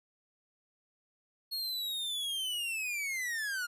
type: linear sweep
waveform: 45% pulse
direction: down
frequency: 4331 to 1400 Hz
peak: -33 dBFS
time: 1.51-3.67 s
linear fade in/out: 20 ms
effects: resampled to 32000 Hz